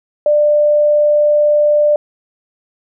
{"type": "tone", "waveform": "sine", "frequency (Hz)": 594, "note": "D5", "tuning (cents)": 20, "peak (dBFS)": -8, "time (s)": [0.26, 1.96], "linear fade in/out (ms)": 2, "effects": []}